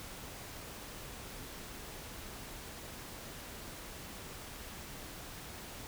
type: silence
effects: pink hiss -47 dBFS RMS until 5.87 s